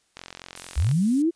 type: click train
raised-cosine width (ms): 0.2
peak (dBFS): -20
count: 34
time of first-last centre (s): 0.17-0.913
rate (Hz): 44.4
type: noise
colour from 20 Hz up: violet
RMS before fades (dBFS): -37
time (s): 0.56-1.22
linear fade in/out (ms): 0
type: linear sweep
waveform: sine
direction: up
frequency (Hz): 56.5 to 346.6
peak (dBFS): -18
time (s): 0.76-1.31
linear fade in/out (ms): 20
effects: white hiss -67 dBFS RMS until 1.35 s + resampled to 22050 Hz

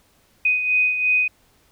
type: beating tone pair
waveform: sine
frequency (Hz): 2497 / 2499.9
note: D#7 / D#7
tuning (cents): +6 / +8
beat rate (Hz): 2.9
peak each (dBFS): -17 / -25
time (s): 0.45-1.28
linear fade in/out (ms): 5
effects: pink hiss -59 dBFS RMS until 1.71 s

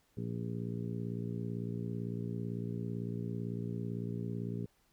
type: harmonic tone with a mistuned harmonic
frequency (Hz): 57.9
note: A#1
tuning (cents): -11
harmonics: 2 / 3 / 4 / 5 / 6 / 7 / 8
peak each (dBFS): -39 / -40 / -43 / -48 / -52 / -46 / -57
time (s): 0.17-4.66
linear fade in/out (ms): 5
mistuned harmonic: 8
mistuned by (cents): +52
effects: pink hiss -72 dBFS RMS until 4.92 s

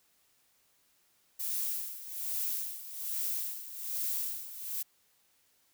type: noise with tremolo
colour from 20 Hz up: violet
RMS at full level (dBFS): -33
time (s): 1.39-4.83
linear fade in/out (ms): 10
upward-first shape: sine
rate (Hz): 1.2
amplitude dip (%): 75
effects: white hiss -70 dBFS RMS until 5.73 s

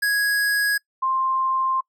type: tone pair in turn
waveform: square / sine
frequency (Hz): 1661.2 / 1052.2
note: G#6 / C6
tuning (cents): 0 / +9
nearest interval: minor sixth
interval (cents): 791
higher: first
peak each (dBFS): -19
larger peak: neither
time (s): 0.02-0.78 / 1.02-1.81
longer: second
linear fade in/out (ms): 10
effects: noise-tail reverb RT60 0.1 s tail -25 dB re dry

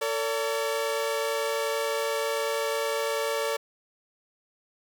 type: tone pair together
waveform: sawtooth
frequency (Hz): 451 / 570.9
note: A4 / D5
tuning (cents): +43 / -49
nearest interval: major third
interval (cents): 408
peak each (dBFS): -25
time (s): 0.01-3.57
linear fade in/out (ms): 10
effects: none

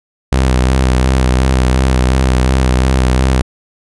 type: tone with vibrato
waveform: sawtooth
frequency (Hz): 64.2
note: C2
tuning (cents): -32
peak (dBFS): -5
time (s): 0.32-3.42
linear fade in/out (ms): 5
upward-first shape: sine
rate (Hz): 2.8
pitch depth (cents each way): 38
effects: resampled to 24000 Hz

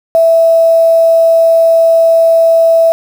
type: tone with quantisation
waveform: sine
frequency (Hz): 659.3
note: E5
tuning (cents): 0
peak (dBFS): -4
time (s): 0.15-2.92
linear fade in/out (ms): 0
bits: 5
effects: none

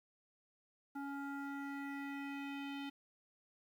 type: tone with low-pass filter sweep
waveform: square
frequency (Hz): 279.6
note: C#4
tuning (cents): +15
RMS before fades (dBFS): -44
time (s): 0.95-2.9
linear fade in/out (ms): 10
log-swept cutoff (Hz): 1200 to 3200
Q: 2.9
effects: 11-bit

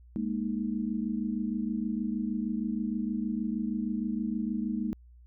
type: chord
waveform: sine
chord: Ab suspended second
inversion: none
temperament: equal with one note detuned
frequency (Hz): 206.7 / 233.1 / 311.1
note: Ab3 / Bb3 / Eb4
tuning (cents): -8 / 0 / 0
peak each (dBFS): -32 / -32 / -36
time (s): 0.16-4.93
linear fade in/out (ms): 0
effects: added 60 Hz sine -51 dBFS peak until 5.26 s

